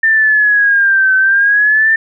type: linear two-way sweep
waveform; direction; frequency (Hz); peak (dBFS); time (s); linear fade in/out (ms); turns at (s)
sine; down then up; 1797 to 1526 to 1797; -7; 0.03-1.96; 5; 1.15
effects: none